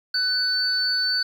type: tone pair together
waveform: sine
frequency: 1500 / 4498 Hz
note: F#6 / C#8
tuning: +23 / +24 cents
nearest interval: octave + perfect fifth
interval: 1901 cents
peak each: -26 / -21 dBFS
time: 0.14-1.23 s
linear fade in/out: 5 ms
effects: 8-bit